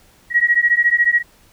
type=beating tone pair; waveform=sine; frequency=1900 / 1914 Hz; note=A#6 / A#6; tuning=+33 / +45 cents; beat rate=14 Hz; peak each=-15 dBFS; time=0.3-1.23 s; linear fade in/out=50 ms; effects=pink hiss -52 dBFS RMS until 1.52 s